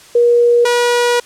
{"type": "tone pair in turn", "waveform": ["sine", "sawtooth"], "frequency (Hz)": [477.4, 482.7], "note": ["A#4", "B4"], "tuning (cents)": [41, -40], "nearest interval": "unison", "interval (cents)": 19, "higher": "second", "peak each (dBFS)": -7, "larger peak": "neither", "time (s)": [[0.15, 0.65], [0.65, 1.2]], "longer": "second", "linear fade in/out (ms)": 5, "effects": ["white hiss -41 dBFS RMS until 1.25 s", "low-pass 9000 Hz 12 dB/octave"]}